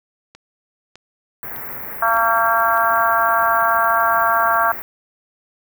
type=click train; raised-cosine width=0.2 ms; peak=-23 dBFS; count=5; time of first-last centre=0.35-2.774 s; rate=1.65 Hz
type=band-stop noise; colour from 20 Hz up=white; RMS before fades=-30 dBFS; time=1.43-4.82 s; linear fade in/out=0 ms; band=2100 to 13000 Hz; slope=48 dB/octave
type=harmonic tone; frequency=228.1 Hz; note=A#3; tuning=37 cents flat; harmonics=3 / 4 / 5 / 6 / 7; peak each=-20 / -21 / -19 / -20 / -21 dBFS; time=2.02-4.72 s; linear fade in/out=5 ms
effects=none